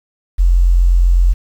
sine tone, 43.92 Hz, F1, 11 cents sharp, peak -7 dBFS, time 0.38-1.34 s, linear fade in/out 20 ms, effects 7-bit

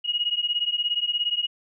sine beating tone pair, 2882 / 2899 Hz, F#7 / F#7, -46 / -36 cents, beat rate 17 Hz, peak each -25 / -26 dBFS, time 0.04-1.47 s, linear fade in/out 20 ms, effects none

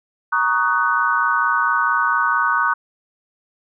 sine chord, D# minor seventh, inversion second, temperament just, 933.4 / 1120.1 / 1244.5 / 1493.4 Hz, A#5 / C#6 / D#6 / F#6, +2 / +18 / 0 / +16 cents, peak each -23 / -21 / -21 / -19 dBFS, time 0.32-2.74 s, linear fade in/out 10 ms, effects none

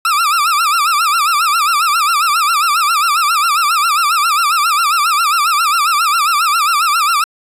40% pulse tone with vibrato, 1264 Hz, D#6, 27 cents sharp, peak -10 dBFS, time 0.05-7.24 s, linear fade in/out 2 ms, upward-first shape sine, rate 7.4 Hz, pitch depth 160 cents each way, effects resampled to 32000 Hz

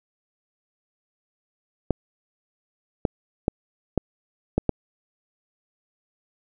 clicks, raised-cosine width 2 ms, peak -6 dBFS, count 6, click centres 1.907 / 3.052 / 3.481 / 3.977 / 4.58 / 4.693 s, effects none

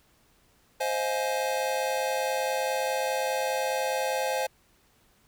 square chord, F minor seventh, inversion second, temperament just, 523.8 / 628.6 / 698.5 / 838.1 Hz, C5 / Eb5 / F5 / Ab5, +2 / +18 / 0 / +16 cents, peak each -30 / -35 / -36 / -32 dBFS, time 0.8-4.47 s, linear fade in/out 10 ms, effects pink hiss -64 dBFS RMS until 5.27 s

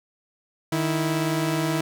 sawtooth tone pair together, 154.54 / 328 Hz, D#3 / E4, -11 / -9 cents, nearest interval octave + minor second, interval 1302 cents, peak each -21 dBFS, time 0.72-1.81 s, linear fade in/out 5 ms, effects none

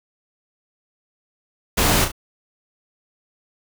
pink noise with echo, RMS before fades -18 dBFS, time 1.77-2.05 s, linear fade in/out 10 ms, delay 34 ms, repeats 2, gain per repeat -7 dB, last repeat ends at 2.118 s, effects none

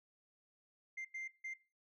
sine tone bursts at uneven times, 2093 Hz, C7, in tune, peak -39 dBFS, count 3, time 0.97-1.05 / 1.14-1.28 / 1.44-1.54 s, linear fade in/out 10 ms, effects noise-tail reverb RT60 0.3 s tail -19 dB re dry + tanh soft clip ceiling -40 dBFS

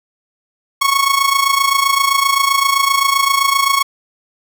sawtooth tone with amplitude modulation, 1103 Hz, C#6, 9 cents flat, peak -5 dBFS, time 0.81-3.83 s, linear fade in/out 10 ms, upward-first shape sine, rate 27.7 Hz, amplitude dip 70%, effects none

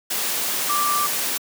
sine tone in noise, 1174.7 Hz, D6, in tune, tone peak -20 dBFS, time 0.69-1.07 s, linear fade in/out 10 ms, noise white, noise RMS -24 dBFS, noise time 0.1-1.38 s, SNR +1 dB, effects high-pass 200 Hz 12 dB/octave

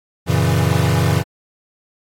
square chord, F# dominant seventh, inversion none, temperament equal, 92.5 / 116.54 / 138.59 / 164.81 Hz, F#2 / A#2 / C#3 / E3, 0 / 0 / 0 / 0 cents, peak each -20 dBFS, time 0.26-1.24 s, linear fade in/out 50 ms, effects AAC 48 kbps

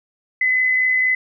sine tone with amplitude modulation, 2022 Hz, B6, 40 cents sharp, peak -13 dBFS, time 0.41-1.15 s, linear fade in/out 5 ms, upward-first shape sine, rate 64.1 Hz, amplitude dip 30%, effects none

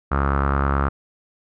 sawtooth tone with low-pass filter, 69.3 Hz, C#2, in tune, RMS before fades -20 dBFS, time 0.11-0.89 s, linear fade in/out 10 ms, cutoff 1300 Hz, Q 6, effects none

